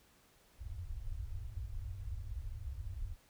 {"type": "low-pass noise", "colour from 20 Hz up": "pink", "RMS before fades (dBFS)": -42, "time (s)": [0.58, 3.17], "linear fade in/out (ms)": 50, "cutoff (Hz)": 110, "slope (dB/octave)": 96, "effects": ["pink hiss -67 dBFS RMS until 3.29 s"]}